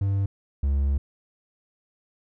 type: tone pair in turn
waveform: triangle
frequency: 98.6 / 69.52 Hz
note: G2 / C#2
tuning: +11 / +6 cents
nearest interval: tritone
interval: 605 cents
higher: first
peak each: -19 / -18 dBFS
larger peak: second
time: 0.01-0.26 / 0.63-0.98 s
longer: second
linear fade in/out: 5 ms
effects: none